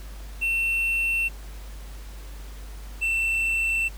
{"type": "tone pair in turn", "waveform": "triangle", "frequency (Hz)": [2700, 2683], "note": ["E7", "E7"], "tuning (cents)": [41, 30], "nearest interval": "unison", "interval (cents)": 11, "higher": "first", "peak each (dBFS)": -20, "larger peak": "neither", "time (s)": [[0.41, 1.29], [3.01, 3.89]], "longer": "neither", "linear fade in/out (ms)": 20, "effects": ["added 50 Hz sine -36 dBFS peak until 3.97 s", "pink hiss -48 dBFS RMS until 3.97 s"]}